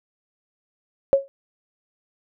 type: tone with exponential decay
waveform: sine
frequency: 549 Hz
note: C#5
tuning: 17 cents flat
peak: -8 dBFS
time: 1.13-1.28 s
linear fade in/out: 0 ms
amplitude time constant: 31 ms
effects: none